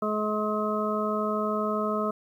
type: harmonic tone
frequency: 212.6 Hz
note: G#3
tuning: 41 cents sharp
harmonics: 1 / 2 / 3 / 5 / 6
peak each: -30 / -31 / -31 / -34 / -31 dBFS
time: 0.02-2.11 s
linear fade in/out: 5 ms
effects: 10-bit